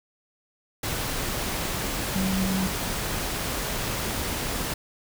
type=tone in noise; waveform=sine; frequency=190 Hz; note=F#3; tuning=46 cents sharp; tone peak=-24 dBFS; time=2.15-2.67 s; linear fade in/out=5 ms; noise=pink; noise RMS=-29 dBFS; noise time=0.83-4.74 s; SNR=+2 dB; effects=none